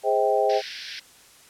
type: chord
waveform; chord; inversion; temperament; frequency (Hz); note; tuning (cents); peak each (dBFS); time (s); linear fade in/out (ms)
sine; Ab major seventh; none; equal with one note detuned; 415.3 / 523.3 / 636.8 / 784; Ab4 / C5 / Eb5 / G5; 0 / 0 / +40 / 0; -24; 0.03-0.62; 50
type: band-pass noise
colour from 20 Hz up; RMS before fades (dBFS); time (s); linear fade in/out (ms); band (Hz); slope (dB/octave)
white; -37; 0.49-1; 10; 1500 to 5600; 96
effects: white hiss -52 dBFS RMS until 1.49 s + low-pass 11000 Hz 12 dB/octave